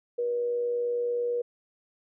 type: tone with amplitude modulation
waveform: sine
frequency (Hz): 481.3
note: B4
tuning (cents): -45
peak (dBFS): -24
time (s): 0.18-1.42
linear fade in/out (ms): 10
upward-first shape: sine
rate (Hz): 109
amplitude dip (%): 30
effects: none